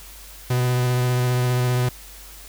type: tone with vibrato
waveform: 45% pulse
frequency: 124.7 Hz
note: B2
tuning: 17 cents sharp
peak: -18 dBFS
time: 0.5-1.89 s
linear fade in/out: 5 ms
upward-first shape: triangle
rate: 15 Hz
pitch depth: 19 cents each way
effects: added 48 Hz sine -43 dBFS peak until 2.48 s + white hiss -43 dBFS RMS until 2.48 s